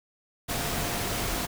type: tone in noise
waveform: sine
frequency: 699 Hz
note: F5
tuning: 1 cent sharp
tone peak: -40 dBFS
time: 0.48-1.47 s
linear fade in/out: 20 ms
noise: pink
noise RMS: -30 dBFS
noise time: 0.48-1.47 s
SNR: -13 dB
effects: none